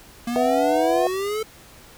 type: exponential sweep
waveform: square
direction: up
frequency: 233.1 to 444.3 Hz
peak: -24 dBFS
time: 0.27-1.43 s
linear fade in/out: 5 ms
type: chord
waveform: sine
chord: B suspended fourth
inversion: none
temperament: equal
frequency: 493.9 / 659.3 / 740 Hz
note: B4 / E5 / F#5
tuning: 0 / 0 / 0 cents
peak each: -22 dBFS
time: 0.36-1.07 s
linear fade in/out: 0 ms
effects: pink hiss -47 dBFS RMS until 1.97 s